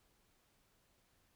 silence, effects pink hiss -74 dBFS RMS until 1.35 s

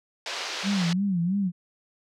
white band-pass noise, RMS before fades -33 dBFS, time 0.26-0.93 s, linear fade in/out 2 ms, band 400 to 5200 Hz, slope 24 dB/octave
sine tone with vibrato, 184.7 Hz, F#3, 3 cents flat, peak -22 dBFS, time 0.63-1.52 s, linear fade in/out 50 ms, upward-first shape sine, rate 3 Hz, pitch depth 160 cents each way
effects none

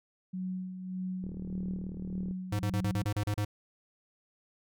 sine tone with tremolo, 185 Hz, F#3, in tune, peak -32 dBFS, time 0.33-3.04 s, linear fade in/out 10 ms, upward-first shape sine, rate 1.7 Hz, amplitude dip 55%
click train, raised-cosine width 3 ms, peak -30 dBFS, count 42, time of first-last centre 1.24-2.31 s, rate 38.3 Hz
square tone bursts, 103.83 Hz, G#2, in tune, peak -29 dBFS, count 9, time 2.52-3.449 s, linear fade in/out 5 ms, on 73 ms, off 34 ms
effects none

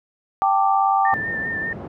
sine chord, G suspended second, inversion none, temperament just, 784 / 882 / 1176 Hz, G5 / A5 / D6, 0 / +4 / +2 cents, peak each -17 / -22 / -21 dBFS, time 0.42-1.14 s, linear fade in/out 0 ms
sine tone with vibrato, 1798 Hz, A6, 37 cents sharp, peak -23 dBFS, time 1.05-1.73 s, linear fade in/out 2 ms, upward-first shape sine, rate 5.1 Hz, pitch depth 32 cents each way
pink band-pass noise, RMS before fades -34 dBFS, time 1.12-1.88 s, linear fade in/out 10 ms, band 120 to 680 Hz, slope 12 dB/octave
effects none

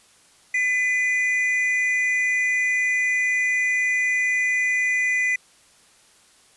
triangle tone pair together, 2009 / 2433 Hz, B6 / D#7, +29 / -39 cents, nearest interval minor third, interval 332 cents, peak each -18 / -25 dBFS, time 0.54-5.36 s, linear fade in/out 5 ms, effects white hiss -55 dBFS RMS until 6.56 s + resampled to 24000 Hz

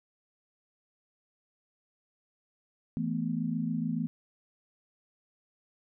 sine chord, E suspended fourth, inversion none, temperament equal, 164.81 / 220 / 246.9 Hz, E3 / A3 / B3, 0 / 0 / 0 cents, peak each -33 dBFS, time 2.97-4.07 s, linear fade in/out 0 ms, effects none

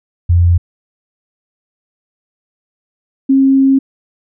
sine tone pair in turn, 86.7 / 269.4 Hz, F2 / C#4, -12 / -49 cents, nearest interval octave + minor sixth, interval 1963 cents, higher second, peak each -6 dBFS, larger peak neither, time 0.29-0.58 / 3.29-3.79 s, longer second, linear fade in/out 10 ms, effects none

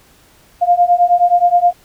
sine beating tone pair, 698.5 / 708 Hz, F5 / F5, 0 / +23 cents, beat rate 9.5 Hz, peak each -12 / -11 dBFS, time 0.61-1.73 s, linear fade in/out 20 ms, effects pink hiss -49 dBFS RMS until 1.84 s

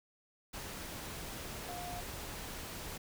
sine tone in noise, 709 Hz, F5, 26 cents sharp, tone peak -43 dBFS, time 1.68-2.01 s, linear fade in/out 10 ms, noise pink, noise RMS -44 dBFS, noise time 0.53-2.98 s, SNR -2 dB, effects none

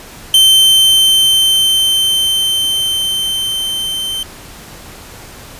45% pulse tone with level ramp, 3100 Hz, G7, 20 cents flat, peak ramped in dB -4 to -17 dBFS, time 0.34-4.23 s, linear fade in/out 2 ms, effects pink hiss -34 dBFS RMS until 5.59 s + resampled to 32000 Hz

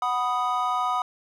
triangle chord, B major, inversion second, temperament equal, 740 / 987.8 / 1244.5 Hz, F#5 / B5 / D#6, 0 / 0 / 0 cents, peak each -26 / -26 / -24 dBFS, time 0.02-1.02 s, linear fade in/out 2 ms, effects none

